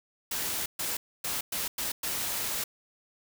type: noise bursts at uneven times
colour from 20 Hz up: white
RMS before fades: -32 dBFS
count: 6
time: 0.31-0.66 / 0.79-0.97 / 1.24-1.41 / 1.52-1.68 / 1.78-1.92 / 2.03-2.64 s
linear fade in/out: 5 ms
effects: none